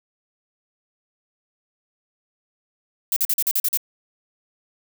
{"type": "noise bursts", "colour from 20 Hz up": "violet", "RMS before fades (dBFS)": -20, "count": 8, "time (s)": [3.12, 3.773], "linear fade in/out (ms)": 2, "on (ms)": 44, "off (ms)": 43, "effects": []}